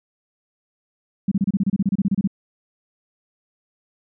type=tone bursts; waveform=sine; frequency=196 Hz; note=G3; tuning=in tune; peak=-15 dBFS; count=16; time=1.28-2.275 s; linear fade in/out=5 ms; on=35 ms; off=29 ms; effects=none